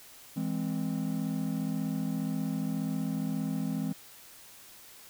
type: chord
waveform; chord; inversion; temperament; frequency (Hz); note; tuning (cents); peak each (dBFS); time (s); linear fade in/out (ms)
triangle; E augmented; none; equal with one note detuned; 164.81 / 206.7 / 261.6; E3 / G#3 / B#3; 0 / -8 / 0; -32; 0.36-3.93; 10
effects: white hiss -52 dBFS RMS until 5.09 s